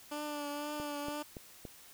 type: tone with vibrato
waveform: 15% pulse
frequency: 293.7 Hz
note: D4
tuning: in tune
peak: -31 dBFS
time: 0.11-1.23 s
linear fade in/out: 10 ms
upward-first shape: triangle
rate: 2 Hz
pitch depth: 33 cents each way
type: click train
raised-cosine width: 2 ms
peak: -30 dBFS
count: 4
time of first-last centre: 0.8-1.652 s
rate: 3.52 Hz
effects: white hiss -56 dBFS RMS until 1.93 s